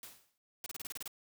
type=noise with exponential decay; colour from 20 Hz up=white; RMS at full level=-46 dBFS; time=0.03-0.38 s; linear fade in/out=1 ms; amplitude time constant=75 ms
type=noise bursts; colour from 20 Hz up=white; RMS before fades=-42 dBFS; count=9; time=0.64-1.078 s; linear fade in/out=2 ms; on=22 ms; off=30 ms
effects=none